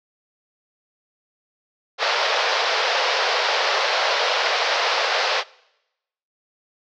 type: band-pass noise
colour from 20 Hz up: pink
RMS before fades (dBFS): -21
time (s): 1.98-5.44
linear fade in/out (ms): 50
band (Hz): 470 to 5300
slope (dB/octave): 48
effects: noise-tail reverb RT60 0.9 s tail -23 dB re dry